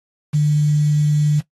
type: tone with quantisation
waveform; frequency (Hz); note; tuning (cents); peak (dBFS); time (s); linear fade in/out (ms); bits
sine; 149.2; D3; +28; -12; 0.33-1.41; 20; 6
effects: noise-tail reverb RT60 0.1 s tail -17 dB re dry + AAC 32 kbps